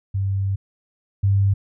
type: tone pair in turn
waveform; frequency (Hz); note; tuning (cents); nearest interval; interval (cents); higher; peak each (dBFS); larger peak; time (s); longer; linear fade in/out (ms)
sine; 97.6 / 98.85; G2 / G2; -7 / +15; unison; 22; second; -19 / -14; second; 0.14-0.56 / 1.23-1.54; first; 10
effects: none